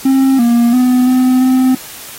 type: tone with pitch steps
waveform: triangle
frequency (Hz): 267 / 236.4 / 251 / 255 / 258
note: C4 / A#3 / B3 / C4 / C4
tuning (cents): +35 / +24 / +28 / -44 / -24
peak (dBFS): -5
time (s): 0.05-1.75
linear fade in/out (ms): 5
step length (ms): 340
effects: white hiss -31 dBFS RMS until 2.18 s + AAC 48 kbps